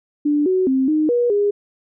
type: tone with pitch steps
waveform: sine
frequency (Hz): 294.2 / 372.6 / 264 / 308.2 / 482.3 / 409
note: D4 / F#4 / C4 / D#4 / B4 / G#4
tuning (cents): +3 / +12 / +16 / -16 / -41 / -26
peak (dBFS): -14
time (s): 0.25-1.51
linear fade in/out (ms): 10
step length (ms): 210
effects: none